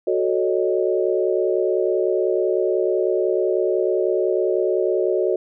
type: chord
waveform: sine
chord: D# half-diminished seventh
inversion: first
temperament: equal with one note detuned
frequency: 370 / 440 / 556.3 / 622.3 Hz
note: F#4 / A4 / C#5 / D#5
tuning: 0 / 0 / +6 / 0 cents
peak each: -20 / -23 / -25 / -25 dBFS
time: 0.07-5.36 s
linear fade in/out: 5 ms
effects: none